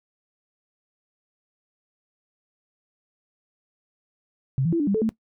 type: tone with pitch steps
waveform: sine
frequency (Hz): 133.5 / 166.8 / 335 / 291 / 198.8 / 439.2 / 222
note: C3 / E3 / E4 / D4 / G3 / A4 / A3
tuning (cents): +35 / +21 / +28 / -16 / +25 / -3 / +16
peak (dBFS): -19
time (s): 4.58-5.091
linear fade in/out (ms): 0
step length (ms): 73
effects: noise-tail reverb RT60 0.1 s tail -18 dB re dry